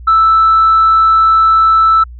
sine tone, 1318.5 Hz, E6, in tune, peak -4 dBFS, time 0.07-2.04 s, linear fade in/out 10 ms, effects tanh soft clip ceiling -2 dBFS + added 60 Hz sine -28 dBFS peak until 2.19 s

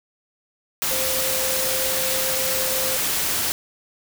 sine tone in noise, 523.3 Hz, C5, in tune, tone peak -28 dBFS, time 0.91-2.97 s, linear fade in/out 0 ms, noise white, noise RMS -23 dBFS, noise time 0.82-3.52 s, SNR -8 dB, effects none

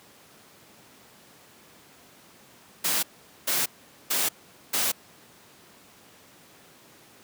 white noise bursts, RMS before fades -25 dBFS, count 4, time 2.84-4.92 s, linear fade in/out 10 ms, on 190 ms, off 440 ms, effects pink hiss -53 dBFS RMS until 7.23 s + high-pass 150 Hz 12 dB/octave

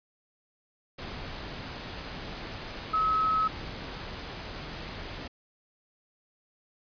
sine tone in noise, 1285 Hz, E6, 45 cents flat, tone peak -23 dBFS, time 2.93-3.48 s, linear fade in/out 10 ms, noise pink, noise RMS -39 dBFS, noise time 0.98-5.28 s, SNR +13 dB, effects resampled to 11025 Hz

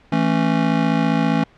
square chord, A major, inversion second, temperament just, 165 / 220 / 275 Hz, E3 / A3 / C#4, +2 / 0 / -14 cents, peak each -21 dBFS, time 0.12-1.44 s, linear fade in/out 5 ms, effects pink hiss -52 dBFS RMS until 1.57 s + low-pass 3000 Hz 12 dB/octave

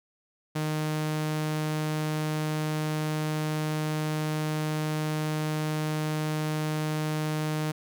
sawtooth tone, 154.1 Hz, D#3, 16 cents flat, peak -23 dBFS, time 0.55-7.72 s, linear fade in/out 10 ms, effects none

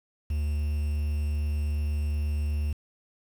triangle tone with quantisation, 74.3 Hz, D2, 21 cents sharp, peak -23 dBFS, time 0.3-2.73 s, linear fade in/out 5 ms, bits 8, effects none

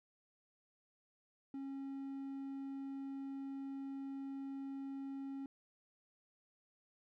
triangle tone, 272.9 Hz, C#4, 27 cents flat, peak -40 dBFS, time 1.54-5.46 s, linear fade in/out 2 ms, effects none

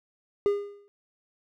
triangle tone with exponential decay, 406.4 Hz, G#4, 38 cents flat, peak -16 dBFS, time 0.46-0.88 s, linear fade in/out 0 ms, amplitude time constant 90 ms, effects none

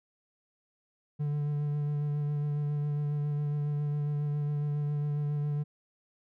triangle tone with vibrato, 146.83 Hz, D3, in tune, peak -26 dBFS, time 1.19-5.64 s, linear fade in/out 20 ms, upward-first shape sine, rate 7.3 Hz, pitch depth 17 cents each way, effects none

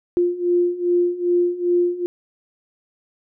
sine beating tone pair, 350.2 / 352.7 Hz, F4 / F4, +5 / +17 cents, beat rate 2.5 Hz, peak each -21 / -18 dBFS, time 0.17-2.06 s, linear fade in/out 0 ms, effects none

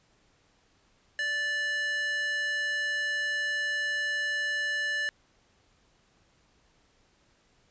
square tone with high-pass filter, 584 Hz, D5, 10 cents flat, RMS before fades -30 dBFS, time 1.19-5.09 s, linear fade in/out 0 ms, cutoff 1700 Hz, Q 3.1, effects pink hiss -66 dBFS RMS until 7.7 s + resampled to 16000 Hz

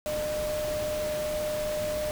sine tone in noise, 606 Hz, D#5, 46 cents flat, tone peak -28 dBFS, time 0.06-2.11 s, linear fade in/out 0 ms, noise pink, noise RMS -37 dBFS, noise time 0.06-2.11 s, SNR +6 dB, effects none

